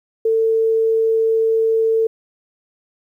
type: tone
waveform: sine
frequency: 447.7 Hz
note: A4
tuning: 30 cents sharp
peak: -13 dBFS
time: 0.25-2.07 s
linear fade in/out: 5 ms
effects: 9-bit